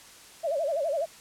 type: tone with vibrato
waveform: sine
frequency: 609 Hz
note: D#5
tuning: 37 cents flat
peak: -25 dBFS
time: 0.43-1.06 s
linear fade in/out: 20 ms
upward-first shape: sine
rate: 12 Hz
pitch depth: 190 cents each way
effects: white hiss -50 dBFS RMS until 1.2 s + low-pass 10000 Hz 12 dB/octave